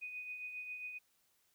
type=tone with tremolo; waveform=sine; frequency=2489 Hz; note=D#7; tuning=in tune; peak=-40 dBFS; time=0.01-0.99 s; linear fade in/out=20 ms; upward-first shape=triangle; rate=7.4 Hz; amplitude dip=50%; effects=white hiss -75 dBFS RMS until 1.54 s